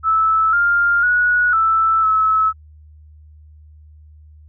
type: tone with pitch steps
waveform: sine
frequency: 1310 / 1401 / 1461 / 1321 / 1297 Hz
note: E6 / F6 / F#6 / E6 / E6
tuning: -11 / +5 / -22 / +3 / -28 cents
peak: -12 dBFS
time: 0.03-2.53 s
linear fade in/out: 50 ms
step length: 500 ms
effects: added 76 Hz sine -41 dBFS peak until 4.48 s